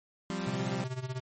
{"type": "chord", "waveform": "sawtooth", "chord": "F suspended second", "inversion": "none", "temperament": "equal", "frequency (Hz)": [174.61, 196, 261.6], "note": ["F3", "G3", "C4"], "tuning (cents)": [0, 0, 0], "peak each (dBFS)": [-33, -31, -36], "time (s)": [0.3, 0.84], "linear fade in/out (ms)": 0}
{"type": "tone with tremolo", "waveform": "square", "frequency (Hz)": 128.4, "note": "C3", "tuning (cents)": -32, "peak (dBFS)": -32, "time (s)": [0.47, 1.2], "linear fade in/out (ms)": 2, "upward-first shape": "sine", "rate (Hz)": 16, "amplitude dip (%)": 80}
{"effects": ["MP3 32 kbps"]}